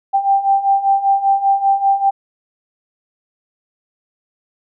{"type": "beating tone pair", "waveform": "sine", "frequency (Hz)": [784, 789.1], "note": ["G5", "G5"], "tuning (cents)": [0, 11], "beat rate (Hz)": 5.1, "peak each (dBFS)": [-17, -13], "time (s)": [0.13, 2.11], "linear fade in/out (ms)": 20, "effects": []}